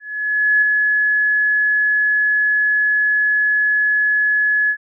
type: tone with ADSR envelope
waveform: sine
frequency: 1700 Hz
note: G#6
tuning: 40 cents sharp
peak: -10 dBFS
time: 0-4.77 s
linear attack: 620 ms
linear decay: 6 ms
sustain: -3 dB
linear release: 72 ms
effects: none